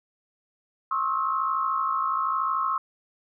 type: tone cluster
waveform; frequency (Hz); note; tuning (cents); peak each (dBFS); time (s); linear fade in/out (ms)
sine; 1069 / 1130 / 1287 / 1340; C6 / C#6 / E6 / E6; +37 / +33 / -42 / +28; -26 / -33 / -27 / -35; 0.91-2.78; 5
effects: none